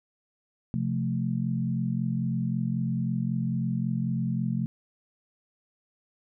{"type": "chord", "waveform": "sine", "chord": "F major", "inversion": "second", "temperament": "equal", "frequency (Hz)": [130.81, 174.61, 220], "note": ["C3", "F3", "A3"], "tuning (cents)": [0, 0, 0], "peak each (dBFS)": [-29, -30, -30], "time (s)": [0.74, 4.66], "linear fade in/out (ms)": 0, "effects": []}